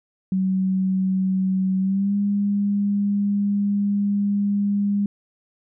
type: tone with pitch glide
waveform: sine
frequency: 188.8 to 202.4 Hz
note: F#3 to G#3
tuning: +35 to -44 cents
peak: -18 dBFS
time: 0.32-5.06 s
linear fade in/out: 2 ms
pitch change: +121 cents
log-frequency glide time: 1.79-2.15 s
effects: none